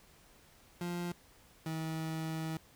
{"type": "tone pair in turn", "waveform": "30% pulse", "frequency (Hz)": [174.61, 159.93], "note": ["F3", "D#3"], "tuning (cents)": [0, 48], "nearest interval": "major second", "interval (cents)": 152, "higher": "first", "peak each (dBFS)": [-33, -33], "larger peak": "neither", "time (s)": [[0.81, 1.12], [1.66, 2.57]], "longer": "second", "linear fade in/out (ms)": 2, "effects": ["pink hiss -62 dBFS RMS until 2.75 s"]}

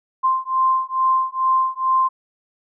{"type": "beating tone pair", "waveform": "sine", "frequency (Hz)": [1045, 1047.3], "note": ["C6", "C6"], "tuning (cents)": [-2, 1], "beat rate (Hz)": 2.3, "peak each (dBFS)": -19, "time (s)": [0.23, 2.09], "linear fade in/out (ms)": 20, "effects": []}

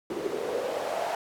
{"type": "noise with band-pass filter sweep", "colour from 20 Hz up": "white", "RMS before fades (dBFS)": -31, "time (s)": [0.1, 1.15], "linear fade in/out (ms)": 2, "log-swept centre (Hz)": [350, 720], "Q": 5.1, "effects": []}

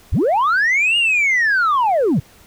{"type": "linear two-way sweep", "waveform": "sine", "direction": "up then down", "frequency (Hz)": [30.63, 2872, 108.3], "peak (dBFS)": -11, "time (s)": [0.12, 2.2], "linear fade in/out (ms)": 10, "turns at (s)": 0.97, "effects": ["tanh soft clip ceiling -11 dBFS", "pink hiss -48 dBFS RMS until 2.46 s"]}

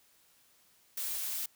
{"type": "noise", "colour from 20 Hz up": "blue", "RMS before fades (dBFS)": -36, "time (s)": [0.97, 1.46], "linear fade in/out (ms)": 5, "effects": ["white hiss -66 dBFS RMS until 1.55 s"]}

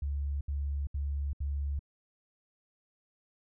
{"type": "tone bursts", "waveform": "sine", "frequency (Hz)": 70.9, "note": "C#2", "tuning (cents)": 40, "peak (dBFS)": -30, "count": 4, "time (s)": [0.02, 1.793], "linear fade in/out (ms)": 5, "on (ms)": 390, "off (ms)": 71, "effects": []}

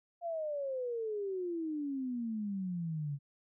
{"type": "exponential sweep", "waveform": "sine", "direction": "down", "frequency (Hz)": [698.5, 138.59], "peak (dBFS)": -34, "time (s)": [0.21, 3.19], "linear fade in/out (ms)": 50, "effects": []}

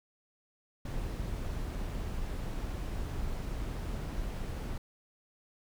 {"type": "noise", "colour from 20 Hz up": "brown", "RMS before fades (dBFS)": -36, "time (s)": [0.85, 4.78], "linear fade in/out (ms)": 5, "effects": []}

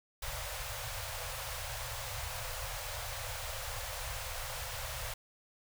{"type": "band-stop noise", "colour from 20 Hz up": "pink", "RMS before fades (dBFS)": -40, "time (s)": [0.22, 5.14], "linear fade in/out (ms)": 5, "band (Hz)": [130, 490], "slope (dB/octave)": 96, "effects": []}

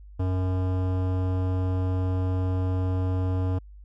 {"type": "tone with hard clipping", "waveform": "sine", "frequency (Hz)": 92.5, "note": "F#2", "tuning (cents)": 0, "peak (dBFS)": -25, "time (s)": [0.19, 3.59], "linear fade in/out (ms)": 10, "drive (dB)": 17, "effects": ["added 50 Hz sine -43 dBFS peak until 3.84 s"]}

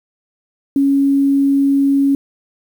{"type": "tone", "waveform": "sine", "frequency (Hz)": 277.2, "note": "C#4", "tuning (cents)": 0, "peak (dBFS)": -10, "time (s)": [0.76, 2.15], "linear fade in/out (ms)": 2, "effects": ["7-bit"]}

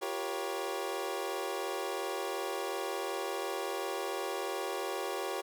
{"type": "chord", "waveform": "25% pulse", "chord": "G half-diminished seventh", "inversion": "third", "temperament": "equal with one note detuned", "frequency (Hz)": [349.2, 392, 477.3, 554.4], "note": ["F4", "G4", "Bb4", "Db5"], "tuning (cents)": [0, 0, 41, 0], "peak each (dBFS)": [-38, -34, -37, -36], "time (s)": [0.01, 5.42], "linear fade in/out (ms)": 20, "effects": []}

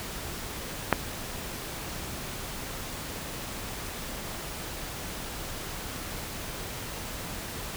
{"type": "click", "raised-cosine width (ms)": 0.5, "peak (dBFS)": -4, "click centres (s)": 0.927, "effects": ["pink hiss -37 dBFS RMS until 7.76 s"]}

